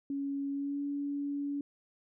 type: tone with pitch glide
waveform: sine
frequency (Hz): 278.9 to 284.6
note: C#4 to C#4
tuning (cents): +11 to +46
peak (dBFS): -32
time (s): 0.1-1.61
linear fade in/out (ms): 2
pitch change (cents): +35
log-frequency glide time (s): 0.51-0.81
effects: none